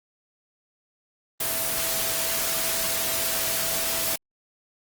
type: tone in noise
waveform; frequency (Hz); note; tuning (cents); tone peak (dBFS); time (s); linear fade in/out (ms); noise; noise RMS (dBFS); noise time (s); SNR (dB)
sine; 659.3; E5; 0; -36; 1.4-4.16; 5; white; -26; 1.4-4.16; -13
effects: Opus 24 kbps